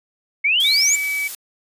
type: exponential sweep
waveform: sine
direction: up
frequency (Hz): 2157 to 7400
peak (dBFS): -14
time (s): 0.44-0.96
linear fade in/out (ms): 10
type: noise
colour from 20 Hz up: blue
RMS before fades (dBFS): -29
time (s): 0.6-1.35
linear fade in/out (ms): 2
type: tone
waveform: sine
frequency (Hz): 2285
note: D7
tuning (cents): -48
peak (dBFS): -20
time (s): 0.64-1.28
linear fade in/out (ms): 10
effects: resampled to 32000 Hz